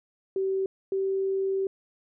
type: tone pair in turn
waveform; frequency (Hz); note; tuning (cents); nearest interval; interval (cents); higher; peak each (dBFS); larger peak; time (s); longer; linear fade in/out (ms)
sine; 384.2 / 386.4; G4 / G4; -35 / -25; unison; 10; second; -24; neither; 0.36-0.66 / 0.92-1.67; second; 2
effects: none